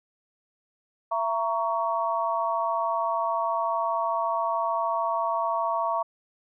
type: chord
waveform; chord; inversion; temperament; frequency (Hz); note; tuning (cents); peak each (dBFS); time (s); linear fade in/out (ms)
sine; A# diminished; second; just; 671.3 / 932.3 / 1118.8; E5 / A#5 / C#6; +31 / 0 / +16; -28; 1.11-6.03; 10
effects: none